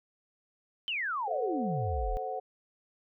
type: exponential sweep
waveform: sine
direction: down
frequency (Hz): 3136 to 34.63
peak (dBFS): -30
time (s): 0.88-2.17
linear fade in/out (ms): 0
type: chord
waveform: sine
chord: F# diminished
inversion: first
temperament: equal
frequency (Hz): 440 / 523.3 / 740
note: A4 / C5 / F#5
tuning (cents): 0 / 0 / 0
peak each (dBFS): -39 / -38 / -35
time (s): 1.27-2.4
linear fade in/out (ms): 10
effects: none